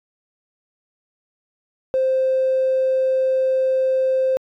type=tone; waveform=triangle; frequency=523.3 Hz; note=C5; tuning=in tune; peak=-12 dBFS; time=1.94-4.37 s; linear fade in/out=0 ms; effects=tanh soft clip ceiling -13 dBFS